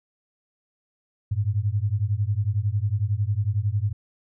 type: beating tone pair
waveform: sine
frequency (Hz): 98 / 109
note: G2 / A2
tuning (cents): 0 / -16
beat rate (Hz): 11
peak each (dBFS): -24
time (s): 1.31-3.93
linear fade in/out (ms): 10
effects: none